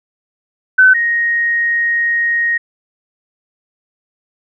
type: tone pair in turn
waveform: sine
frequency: 1517 / 1871.6 Hz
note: F#6 / A#6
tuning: +43 / +6 cents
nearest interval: major third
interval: 363 cents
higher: second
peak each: -4 / -12 dBFS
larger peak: first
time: 0.78-0.94 / 0.94-2.58 s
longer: second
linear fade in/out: 10 ms
effects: none